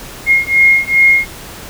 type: beating tone pair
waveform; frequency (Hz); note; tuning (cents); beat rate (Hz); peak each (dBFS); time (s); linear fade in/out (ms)
sine; 2143 / 2145.5; C7 / C7; +41 / +43; 2.5; -10; 0.26-1.28; 50
effects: pink hiss -31 dBFS RMS until 1.69 s